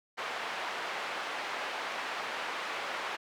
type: band-pass noise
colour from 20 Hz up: pink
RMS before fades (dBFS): -37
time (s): 0.17-3.17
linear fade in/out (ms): 20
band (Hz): 730 to 2700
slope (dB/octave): 12
effects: none